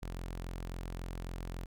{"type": "tone", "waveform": "sawtooth", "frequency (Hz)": 43.65, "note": "F1", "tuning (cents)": 0, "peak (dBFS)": -35, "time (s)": [0.02, 1.66], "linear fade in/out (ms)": 10, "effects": []}